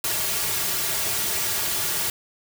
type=noise with comb filter; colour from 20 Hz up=white; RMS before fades=-25 dBFS; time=0.04-2.1 s; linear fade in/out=2 ms; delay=3.9 ms; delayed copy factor=-0.9; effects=none